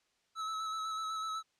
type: tone with vibrato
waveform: square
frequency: 1300 Hz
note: E6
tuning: 24 cents flat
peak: -36 dBFS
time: 0.35-1.43 s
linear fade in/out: 50 ms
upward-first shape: square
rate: 8 Hz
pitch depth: 19 cents each way
effects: white hiss -75 dBFS RMS until 1.59 s + low-pass 6000 Hz 12 dB/octave